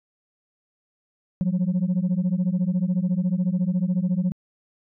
sine beating tone pair, 174.61 / 188.61 Hz, F3 / F#3, 0 / +33 cents, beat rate 14 Hz, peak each -21 dBFS, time 1.41-4.32 s, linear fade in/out 0 ms, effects tanh soft clip ceiling -17 dBFS

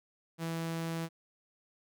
sawtooth tone, 164.81 Hz, E3, in tune, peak -30 dBFS, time 0.38-1.09 s, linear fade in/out 50 ms, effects none

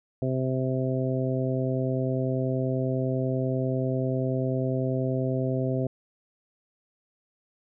harmonic tone, 130.2 Hz, C3, 8 cents flat, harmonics 1 / 2 / 3 / 4 / 5, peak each -27 / -30 / -32 / -33 / -34 dBFS, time 0.22-5.87 s, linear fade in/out 2 ms, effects none

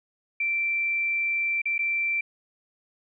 sine tone with dropouts, 2346 Hz, D7, 2 cents flat, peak -23 dBFS, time 0.4-2.21 s, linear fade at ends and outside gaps 5 ms, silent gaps 1.618-1.655 / 1.781-1.79 s, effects none

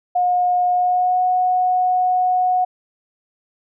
sine tone with pitch glide, 719 to 732.4 Hz, F#5 to F#5, -50 to -18 cents, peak -14 dBFS, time 0.15-2.65 s, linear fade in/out 10 ms, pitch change +32 cents, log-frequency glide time 0.72-1.22 s, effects none

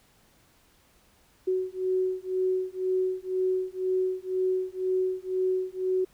sine beating tone pair, 371.3 / 373.3 Hz, F#4 / F#4, +6 / +15 cents, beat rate 2 Hz, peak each -28 dBFS, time 1.47-6.05 s, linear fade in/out 10 ms, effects pink hiss -62 dBFS RMS until 6.13 s

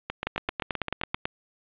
two click trains, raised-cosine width 0.3 ms, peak -10 / -13 dBFS, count 10 / 9, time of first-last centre 0.27-1.255 / 0.1-1.144 s, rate 9.14 / 7.66 Hz, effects resampled to 8000 Hz + 8-bit

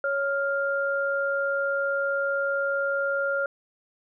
sine tone pair together, 555.6 / 1400 Hz, C#5 / F6, +4 / +4 cents, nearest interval octave + major third, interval 1600 cents, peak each -26 dBFS, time 0.04-3.46 s, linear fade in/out 2 ms, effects none

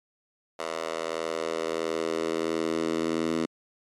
10% pulse tone with high-pass filter sweep, 81.5 Hz, E2, 19 cents flat, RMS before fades -29 dBFS, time 0.59-3.46 s, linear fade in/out 5 ms, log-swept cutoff 660 to 270 Hz, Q 2, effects low-pass 8000 Hz 12 dB/octave + MP3 64 kbps

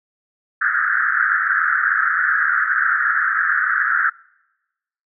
pink band-pass noise, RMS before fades -18 dBFS, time 0.61-4.1 s, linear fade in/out 10 ms, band 1300 to 1800 Hz, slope 96 dB/octave, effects noise-tail reverb RT60 1.0 s tail -26 dB re dry

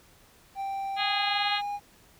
triangle tone with pitch glide, 784 to 816.3 Hz, G5 to G#5, 0 to -30 cents, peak -28 dBFS, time 0.55-1.8 s, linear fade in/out 50 ms, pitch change +70 cents, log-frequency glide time 0.94-1.65 s
harmonic tone, 412.4 Hz, G#4, 12 cents flat, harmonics 2 / 3 / 4 / 5 / 6 / 7 / 8 / 9 / 10, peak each -35 / -35 / -35 / -35 / -35 / -35 / -35 / -35 / -35 dBFS, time 0.96-1.62 s, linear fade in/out 50 ms
effects pink hiss -58 dBFS RMS until 2.19 s

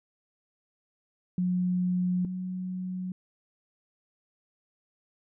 sine tone pair in turn, 180.7 / 183.86 Hz, F#3 / F#3, -41 / -11 cents, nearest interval unison, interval 30 cents, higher second, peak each -24 / -31 dBFS, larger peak first, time 1.38-2.25 / 2.25-3.12 s, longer neither, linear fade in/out 2 ms, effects none

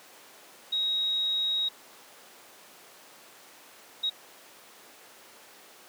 sine tone bursts at uneven times, 3792 Hz, A#7, 29 cents sharp, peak -25 dBFS, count 2, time 0.72-1.69 / 4.03-4.1 s, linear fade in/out 10 ms, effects pink hiss -51 dBFS RMS until 5.88 s + high-pass 400 Hz 12 dB/octave

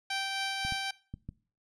10% pulse tone with tremolo, 780 Hz, G5, 9 cents flat, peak -22 dBFS, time 0.1-0.91 s, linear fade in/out 5 ms, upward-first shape triangle, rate 3.8 Hz, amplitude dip 30%
clicks, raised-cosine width 5 ms, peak -27 dBFS, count 4, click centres 0.65 / 0.723 / 1.14 / 1.29 s
effects noise-tail reverb RT60 0.4 s tail -21 dB re dry + resampled to 22050 Hz

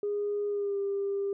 sine tone with pitch glide, 411 to 398.1 Hz, G#4 to G4, -18 to +27 cents, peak -27 dBFS, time 0.03-1.33 s, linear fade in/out 2 ms, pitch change -55 cents, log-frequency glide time 0.48-0.78 s, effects tanh soft clip ceiling -23 dBFS

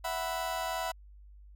35% pulse chord, E suspended second, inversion none, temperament just, 659.3 / 741.7 / 988.9 Hz, E5 / F#5 / B5, 0 / +4 / +2 cents, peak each -35 / -35 / -35 dBFS, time 0.04-0.92 s, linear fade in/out 10 ms, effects added 50 Hz sine -50 dBFS peak until 1.55 s

